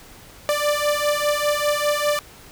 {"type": "beating tone pair", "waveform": "sawtooth", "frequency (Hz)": [587.3, 592.3], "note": ["D5", "D5"], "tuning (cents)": [0, 15], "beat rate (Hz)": 5, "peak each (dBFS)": -18, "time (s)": [0.49, 2.19], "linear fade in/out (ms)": 0, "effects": ["pink hiss -45 dBFS RMS until 2.51 s"]}